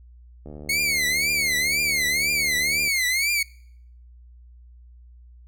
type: click train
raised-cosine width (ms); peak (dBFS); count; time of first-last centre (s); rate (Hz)
2; -26; 181; 0.46-2.876; 74.5
type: tone with vibrato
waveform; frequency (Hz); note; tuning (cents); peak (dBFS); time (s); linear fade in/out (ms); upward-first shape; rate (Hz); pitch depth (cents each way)
sawtooth; 2171; C#7; -37; -17; 0.69-3.43; 5; triangle; 2; 190
effects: noise-tail reverb RT60 0.7 s tail -25 dB re dry + added 60 Hz sine -45 dBFS peak until 5.47 s